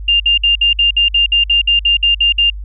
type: tone bursts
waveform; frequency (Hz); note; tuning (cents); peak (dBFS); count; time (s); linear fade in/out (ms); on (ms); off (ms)
sine; 2800; F7; +4; -8; 14; 0.08-2.501; 5; 120; 57
effects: added 50 Hz sine -23 dBFS peak until 2.64 s

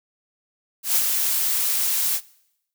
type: noise with ADSR envelope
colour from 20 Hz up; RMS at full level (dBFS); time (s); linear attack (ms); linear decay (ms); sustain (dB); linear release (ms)
blue; -18; 0.83-2.21; 130; 52; -4; 63
effects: noise-tail reverb RT60 0.8 s tail -22 dB re dry

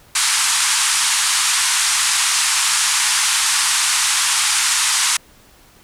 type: band-pass noise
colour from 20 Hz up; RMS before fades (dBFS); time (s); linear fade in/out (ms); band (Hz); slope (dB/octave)
white; -17; 0.15-5.17; 5; 880 to 10000; 48
effects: pink hiss -49 dBFS RMS until 5.83 s

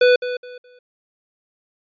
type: tone with echo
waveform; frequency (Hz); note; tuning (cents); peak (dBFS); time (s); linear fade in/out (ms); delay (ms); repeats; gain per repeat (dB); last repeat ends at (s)
square; 495.5; B4; +6; -11; 0.01-0.16; 5; 210; 3; -12; 0.79
effects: resampled to 11025 Hz

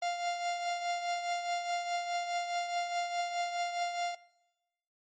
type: tone with tremolo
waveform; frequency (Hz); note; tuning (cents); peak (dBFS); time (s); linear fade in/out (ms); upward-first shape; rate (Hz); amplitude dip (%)
45% pulse; 698.5; F5; 0; -29; 0.02-4.15; 5; triangle; 4.8; 60
effects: noise-tail reverb RT60 1.0 s tail -20 dB re dry + MP3 32 kbps

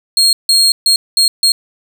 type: tone bursts at uneven times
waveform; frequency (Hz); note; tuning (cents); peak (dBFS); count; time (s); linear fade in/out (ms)
35% pulse; 4252; C8; +27; -6; 5; 0.17-0.33 / 0.49-0.72 / 0.86-0.96 / 1.17-1.28 / 1.43-1.52; 2
effects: none

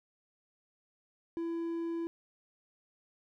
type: tone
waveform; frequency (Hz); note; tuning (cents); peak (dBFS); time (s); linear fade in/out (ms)
triangle; 334.4; E4; +25; -31; 1.37-2.07; 0
effects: none

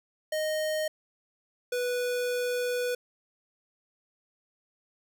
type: tone pair in turn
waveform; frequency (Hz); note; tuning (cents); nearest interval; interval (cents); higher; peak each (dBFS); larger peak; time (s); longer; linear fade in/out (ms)
square; 620 / 492.1; D#5 / B4; -6 / -6; major third; 400; first; -28; neither; 0.32-0.88 / 1.72-2.95; second; 5
effects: none

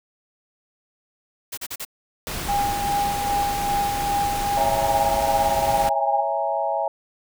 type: noise bursts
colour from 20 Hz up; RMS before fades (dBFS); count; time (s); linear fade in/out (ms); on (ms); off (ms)
white; -31; 4; 1.52-1.851; 10; 55; 37
type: noise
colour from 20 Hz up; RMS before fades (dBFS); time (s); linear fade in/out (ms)
pink; -29; 2.27-5.89; 0
type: tone with tremolo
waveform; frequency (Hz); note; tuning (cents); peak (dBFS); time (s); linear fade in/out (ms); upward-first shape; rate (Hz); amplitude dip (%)
sine; 810; G#5; -43; -19; 2.48-6.21; 10; sine; 2.5; 45
type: chord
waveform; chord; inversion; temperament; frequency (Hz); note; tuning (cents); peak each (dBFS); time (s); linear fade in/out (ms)
sine; A# half-diminished seventh; first; equal with one note detuned; 554.4 / 659.3 / 827.7 / 932.3; C#5 / E5 / G#5 / A#5; 0 / 0 / -6 / 0; -28 / -25 / -25 / -29; 4.57-6.88; 2
effects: none

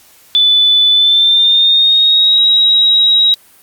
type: tone with pitch glide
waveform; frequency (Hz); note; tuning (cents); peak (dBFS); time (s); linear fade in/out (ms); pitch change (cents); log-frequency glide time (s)
sine; 3490 to 3828; A7 to A#7; -15 to +45; -6; 0.35-3.34; 0; +160; 0.91-2.42
effects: white hiss -45 dBFS RMS until 3.62 s + Opus 48 kbps

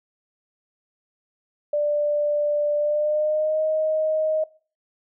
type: tone with pitch glide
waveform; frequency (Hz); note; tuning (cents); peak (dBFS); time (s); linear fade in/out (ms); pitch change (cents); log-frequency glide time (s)
sine; 590 to 625.1; D5 to D#5; +8 to +8; -19; 1.73-4.44; 5; +100; 2.77-3.62
effects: noise-tail reverb RT60 0.4 s tail -22 dB re dry

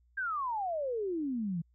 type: exponential sweep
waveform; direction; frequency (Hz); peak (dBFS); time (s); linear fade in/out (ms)
sine; down; 1628 to 159.5; -31; 0.17-1.62; 10
effects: added 60 Hz sine -64 dBFS peak until 1.74 s

